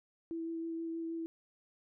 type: tone with vibrato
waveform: sine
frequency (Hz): 329.6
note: E4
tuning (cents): 0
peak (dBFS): -36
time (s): 0.31-1.26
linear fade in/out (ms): 0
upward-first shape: sine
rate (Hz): 6.3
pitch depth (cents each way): 11
effects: none